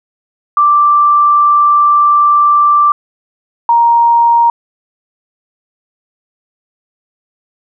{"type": "tone pair in turn", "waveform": "sine", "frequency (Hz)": [1174.7, 936.7], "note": ["D6", "A#5"], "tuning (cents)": [0, 8], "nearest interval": "major third", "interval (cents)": 392, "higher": "first", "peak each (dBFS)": -5, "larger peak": "neither", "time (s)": [[0.57, 2.92], [3.69, 4.5]], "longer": "first", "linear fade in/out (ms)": 2, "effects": []}